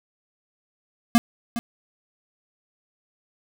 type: tone with echo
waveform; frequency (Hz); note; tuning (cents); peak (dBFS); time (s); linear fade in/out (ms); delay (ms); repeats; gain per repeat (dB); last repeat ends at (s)
square; 234.8; A#3; +13; -13; 1.15-1.18; 0; 410; 1; -12; 1.59
effects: none